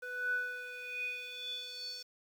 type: tone with band-pass filter sweep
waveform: square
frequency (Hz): 495.4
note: B4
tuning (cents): +5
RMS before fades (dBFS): -40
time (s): 0.02-2.03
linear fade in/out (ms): 10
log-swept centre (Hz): 1200 to 5000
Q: 9.5
effects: 10-bit